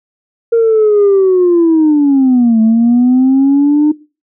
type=linear two-way sweep; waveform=sine; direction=down then up; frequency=466.2 to 219.4 to 304.4 Hz; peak=-4 dBFS; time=0.52-3.92 s; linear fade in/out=10 ms; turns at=2.61 s; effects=noise-tail reverb RT60 0.3 s tail -20 dB re dry + tanh soft clip ceiling -3 dBFS